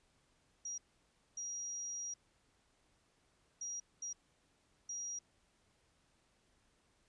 sine tone bursts at uneven times, 5730 Hz, F8, 44 cents sharp, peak -40 dBFS, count 5, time 0.65-0.78 / 1.37-2.14 / 3.61-3.8 / 4.02-4.13 / 4.89-5.19 s, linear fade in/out 5 ms, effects pink hiss -74 dBFS RMS until 7.08 s + resampled to 22050 Hz

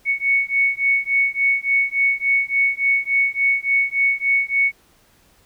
sine beating tone pair, 2217 / 2220.5 Hz, C#7 / C#7, 0 / +2 cents, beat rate 3.5 Hz, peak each -19 dBFS, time 0.05-4.72 s, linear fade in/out 50 ms, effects pink hiss -56 dBFS RMS until 5.45 s

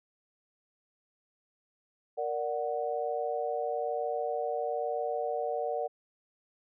sine chord, Bb augmented, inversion none, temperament equal, 466.2 / 587.3 / 740 Hz, Bb4 / D5 / F#5, 0 / 0 / 0 cents, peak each -34 dBFS, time 2.17-5.88 s, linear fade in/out 20 ms, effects none

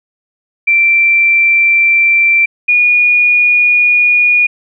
sine tone pair in turn, 2349 / 2445 Hz, D7 / D#7, 0 / -31 cents, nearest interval minor second, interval 69 cents, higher second, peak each -6 dBFS, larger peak neither, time 0.67-2.46 / 2.68-4.47 s, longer neither, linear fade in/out 10 ms, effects none

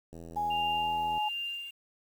click train, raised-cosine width 2 ms, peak -33 dBFS, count 88, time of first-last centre 0.13-1.178 s, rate 83 Hz
sine tone with pitch glide, 830.6 to 846.1 Hz, G#5 to G#5, 0 to +32 cents, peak -28 dBFS, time 0.36-1.29 s, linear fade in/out 10 ms, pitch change +32 cents, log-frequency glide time 0.64-0.87 s
sine tone with tremolo, 2794 Hz, F7, in tune, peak -32 dBFS, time 0.5-1.71 s, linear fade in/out 10 ms, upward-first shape sine, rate 1.4 Hz, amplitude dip 65%
effects 9-bit

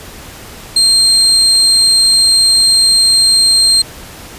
35% pulse tone, 4186 Hz, C8, in tune, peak -5 dBFS, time 0.76-3.82 s, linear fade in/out 5 ms, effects pink hiss -32 dBFS RMS until 4.38 s + resampled to 32000 Hz

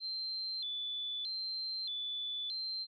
sine tone with vibrato, 3791 Hz, A#7, 28 cents sharp, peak -36 dBFS, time 0-2.87 s, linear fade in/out 50 ms, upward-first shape square, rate 0.8 Hz, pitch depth 150 cents each way, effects none

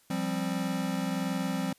square chord, F suspended second, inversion none, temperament equal with one note detuned, 174.61 / 196 / 262.5 Hz, F3 / G3 / C4, 0 / 0 / +6 cents, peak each -34 dBFS, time 0.1-1.73 s, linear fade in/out 5 ms, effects white hiss -64 dBFS RMS until 1.78 s + resampled to 32000 Hz

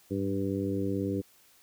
harmonic tone with a mistuned harmonic, 98 Hz, G2, in tune, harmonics 1 / 2 / 3 / 4 / 5, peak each -35 / -34 / -32 / -35 / -37 dBFS, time 0.1-1.22 s, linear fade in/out 20 ms, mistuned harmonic 1, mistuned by +42 cents, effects white hiss -61 dBFS RMS until 1.62 s

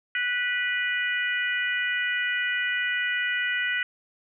harmonic tone with a mistuned harmonic, 489.5 Hz, B4, 15 cents flat, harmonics 3 / 4 / 5 / 6, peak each -28 / -27 / -33 / -34 dBFS, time 0.15-3.83 s, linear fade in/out 2 ms, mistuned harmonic 3, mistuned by +17 cents, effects none

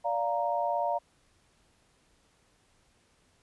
sine chord, Bb major, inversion first, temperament just, 582.7 / 699.2 / 932.3 Hz, D5 / F5 / Bb5, -14 / +2 / 0 cents, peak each -32 / -30 / -31 dBFS, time 0.04-0.99 s, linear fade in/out 20 ms, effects pink hiss -67 dBFS RMS until 3.42 s + resampled to 24000 Hz

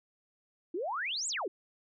sine exponential two-way sweep, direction up then down, 315.2 to 8240 to 315.2 Hz, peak -32 dBFS, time 0.74-1.48 s, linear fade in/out 5 ms, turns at 1.28 s, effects none

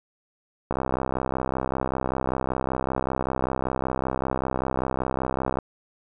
click train, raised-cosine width 1 ms, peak -11 dBFS, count 319, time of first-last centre 0.71-5.587 s, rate 65.2 Hz, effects none

